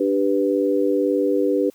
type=chord; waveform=sine; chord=G major; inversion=second; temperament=equal; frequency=293.7 / 392 / 493.9 Hz; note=D4 / G4 / B4; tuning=0 / 0 / 0 cents; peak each=-21 dBFS; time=0-1.7 s; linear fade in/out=5 ms; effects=white hiss -56 dBFS RMS until 1.74 s